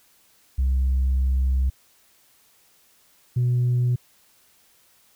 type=tone pair in turn; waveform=sine; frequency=65.41 / 123.19 Hz; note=C2 / B2; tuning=0 / -4 cents; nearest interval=major seventh; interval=1096 cents; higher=second; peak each=-16 dBFS; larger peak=neither; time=0.58-1.7 / 3.36-3.96 s; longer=first; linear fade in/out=10 ms; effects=tanh soft clip ceiling -16 dBFS + white hiss -59 dBFS RMS until 5.15 s